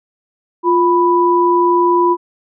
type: tone pair together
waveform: sine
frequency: 350 / 988.9 Hz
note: F4 / B5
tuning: +4 / +2 cents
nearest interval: octave + tritone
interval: 1798 cents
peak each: -12 dBFS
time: 0.63-2.17 s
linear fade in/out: 50 ms
effects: none